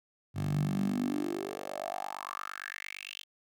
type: tone with high-pass filter sweep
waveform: 10% pulse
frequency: 48.75 Hz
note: G1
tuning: 9 cents flat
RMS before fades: -35 dBFS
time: 0.34-3.25 s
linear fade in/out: 50 ms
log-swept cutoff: 110 to 3300 Hz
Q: 6.1
effects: none